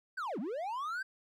triangle linear two-way sweep, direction down then up, 1594 to 179.5 to 1594 Hz, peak -33 dBFS, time 0.17-1.03 s, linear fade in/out 10 ms, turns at 0.39 s, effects none

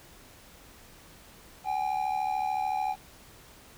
triangle ring-modulated tone, 798 Hz, G5, 31 cents sharp, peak -22 dBFS, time 1.64-2.96 s, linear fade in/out 50 ms, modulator 36.8 Hz, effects pink hiss -53 dBFS RMS until 3.77 s

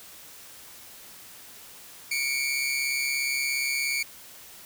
sawtooth tone pair together, 2210 / 2347 Hz, C#7 / D7, -6 / -2 cents, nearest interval minor second, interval 104 cents, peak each -25 dBFS, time 2.11-4.03 s, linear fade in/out 5 ms, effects white hiss -47 dBFS RMS until 4.65 s

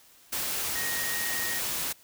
sine tone in noise, 1872 Hz, A#6, 7 cents sharp, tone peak -33 dBFS, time 0.75-1.59 s, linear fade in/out 10 ms, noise white, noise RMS -31 dBFS, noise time 0.32-1.93 s, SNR -5 dB, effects white hiss -57 dBFS RMS until 2.03 s

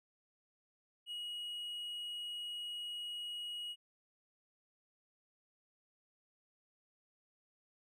triangle tone, 2900 Hz, F#7, 35 cents flat, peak -39 dBFS, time 1.06-3.76 s, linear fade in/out 50 ms, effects none

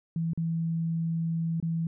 sine tone with dropouts, 164.81 Hz, E3, in tune, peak -26 dBFS, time 0.16-1.87 s, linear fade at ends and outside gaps 2 ms, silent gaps 0.334-0.375 / 1.601-1.626 s, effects none

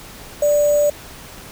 sine tone with sample-and-hold, 587.3 Hz, D5, in tune, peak -12 dBFS, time 0.42-0.9 s, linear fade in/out 5 ms, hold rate 7350 Hz, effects pink hiss -38 dBFS RMS until 1.51 s

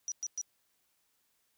sine tone bursts, 5840 Hz, F#8, 24 cents flat, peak -33 dBFS, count 3, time 0.08-0.414 s, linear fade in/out 0 ms, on 38 ms, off 110 ms, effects white hiss -75 dBFS RMS until 1.57 s

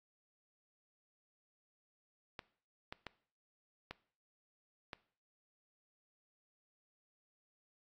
clicks, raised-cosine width 0.3 ms, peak -27 dBFS, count 5, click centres 2.392 / 2.925 / 3.067 / 3.91 / 4.932 s, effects noise-tail reverb RT60 0.5 s tail -20 dB re dry + AAC 32 kbps

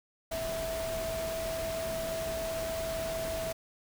sine tone in noise, 654 Hz, E5, 14 cents flat, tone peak -33 dBFS, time 0.31-3.53 s, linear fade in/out 10 ms, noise pink, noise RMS -39 dBFS, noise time 0.31-3.53 s, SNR +3 dB, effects none

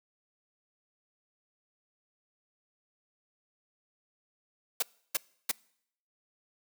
white noise bursts, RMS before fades -28 dBFS, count 3, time 4.8-5.515 s, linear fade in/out 5 ms, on 25 ms, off 320 ms, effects noise-tail reverb RT60 0.7 s tail -25 dB re dry + high-pass 200 Hz 12 dB/octave

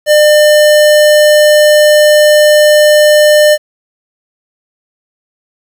square tone, 600 Hz, D5, 37 cents sharp, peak -4 dBFS, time 0.06-3.58 s, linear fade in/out 50 ms, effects 7-bit

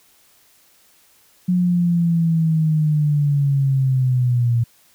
sine linear sweep, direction down, 181.3 to 116.4 Hz, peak -14 dBFS, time 1.48-4.64 s, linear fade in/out 10 ms, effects white hiss -55 dBFS RMS until 4.94 s

